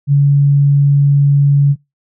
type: tone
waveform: sine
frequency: 141.8 Hz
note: C#3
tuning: 40 cents sharp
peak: -6 dBFS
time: 0.07-1.76 s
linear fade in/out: 50 ms
effects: noise-tail reverb RT60 0.2 s tail -23 dB re dry